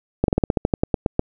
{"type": "slowing click train", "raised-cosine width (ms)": 2, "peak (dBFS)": -3, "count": 13, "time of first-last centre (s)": [0.24, 1.194], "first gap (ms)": 42, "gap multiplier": 1.11, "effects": []}